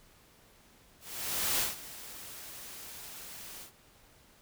white noise with ADSR envelope, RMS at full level -29 dBFS, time 1-3.72 s, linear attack 590 ms, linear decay 160 ms, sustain -17 dB, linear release 110 ms, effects pink hiss -61 dBFS RMS until 4.41 s

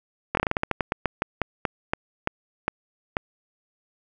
slowing click train, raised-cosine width 0.5 ms, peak -7 dBFS, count 19, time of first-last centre 0.35-3.169 s, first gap 22 ms, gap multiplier 1.2, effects none

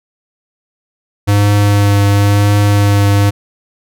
square tone with vibrato, 101.7 Hz, G#2, 36 cents flat, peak -8 dBFS, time 1.27-3.31 s, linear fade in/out 20 ms, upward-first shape triangle, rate 0.96 Hz, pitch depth 17 cents each way, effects none

